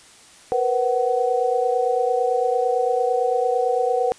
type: tone cluster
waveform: sine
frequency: 475.1 / 504 / 749 Hz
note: A#4 / B4 / F#5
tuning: +33 / +35 / +21 cents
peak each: -22 dBFS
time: 0.52-4.12 s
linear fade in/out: 0 ms
effects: white hiss -48 dBFS RMS until 4.18 s + resampled to 22050 Hz